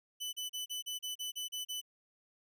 sawtooth tone bursts, 2998 Hz, F#7, 22 cents sharp, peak -34 dBFS, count 10, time 0.2-1.815 s, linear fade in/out 20 ms, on 130 ms, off 35 ms, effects none

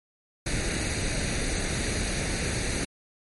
pink noise with comb filter, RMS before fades -28 dBFS, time 0.46-2.85 s, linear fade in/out 5 ms, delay 0.47 ms, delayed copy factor +0.65, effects MP3 48 kbps

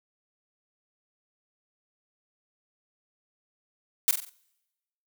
blue noise with echo, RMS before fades -21 dBFS, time 4.08-4.11 s, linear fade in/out 0 ms, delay 46 ms, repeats 4, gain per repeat -7 dB, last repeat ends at 4.294 s, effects noise-tail reverb RT60 1.0 s tail -26 dB re dry

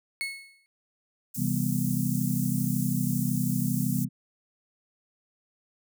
35% pulse tone with exponential decay, 2192 Hz, C#7, 20 cents flat, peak -25 dBFS, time 0.21-0.66 s, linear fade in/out 0 ms, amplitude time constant 97 ms
white high-pass noise, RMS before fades -37 dBFS, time 1.34-4.05 s, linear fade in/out 10 ms, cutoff 6700 Hz, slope 24 dB/octave
sine chord, C major seventh, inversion none, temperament just, 130.81 / 163.52 / 196.22 / 245.3 Hz, C3 / E3 / G3 / B3, 0 / -14 / +2 / -12 cents, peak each -30 dBFS, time 1.36-4.09 s, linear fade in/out 50 ms
effects none

